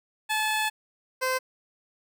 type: tone pair in turn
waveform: 15% pulse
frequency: 864 / 516.4 Hz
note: A5 / C5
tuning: -32 / -23 cents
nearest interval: major sixth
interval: 891 cents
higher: first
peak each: -18 dBFS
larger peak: neither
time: 0.29-0.7 / 1.21-1.39 s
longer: first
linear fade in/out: 20 ms
effects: none